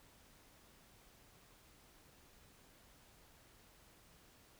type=silence; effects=pink hiss -65 dBFS RMS until 4.59 s